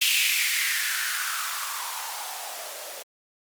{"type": "noise with band-pass filter sweep", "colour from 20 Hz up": "violet", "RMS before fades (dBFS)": -28, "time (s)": [0.01, 3.03], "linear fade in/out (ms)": 10, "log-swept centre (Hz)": [2800, 520], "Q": 4.3, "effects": ["Opus 48 kbps"]}